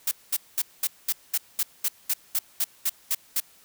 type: noise bursts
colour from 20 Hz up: blue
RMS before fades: -24 dBFS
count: 14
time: 0.07-3.402 s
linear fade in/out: 5 ms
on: 43 ms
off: 210 ms
effects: white hiss -56 dBFS RMS until 3.64 s